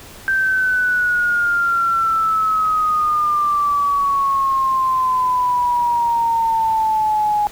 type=exponential sweep; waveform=sine; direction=down; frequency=1568 to 830.6 Hz; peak=-14 dBFS; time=0.28-7.47 s; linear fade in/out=0 ms; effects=pink hiss -39 dBFS RMS until 7.51 s